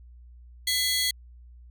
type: tone cluster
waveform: sawtooth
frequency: 2012 / 3327 / 4379 Hz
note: B6 / G#7 / C#8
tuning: +32 / +2 / -22 cents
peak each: -26 / -25 / -24 dBFS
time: 0.67-1.11 s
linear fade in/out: 5 ms
effects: added 60 Hz sine -46 dBFS peak until 1.7 s